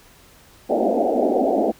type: band-pass noise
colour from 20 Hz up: white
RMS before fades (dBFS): -19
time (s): 0.69-1.72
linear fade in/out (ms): 20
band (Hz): 210 to 780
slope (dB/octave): 96
effects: pink hiss -50 dBFS RMS until 1.79 s